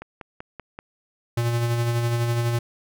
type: click train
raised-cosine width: 0.5 ms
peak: -21 dBFS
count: 5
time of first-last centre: 0.02-0.789 s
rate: 5.2 Hz
type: tone with tremolo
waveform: square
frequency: 118.2 Hz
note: A#2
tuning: 24 cents sharp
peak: -20 dBFS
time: 1.37-2.59 s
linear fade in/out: 5 ms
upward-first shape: sine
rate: 12 Hz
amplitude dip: 35%
effects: none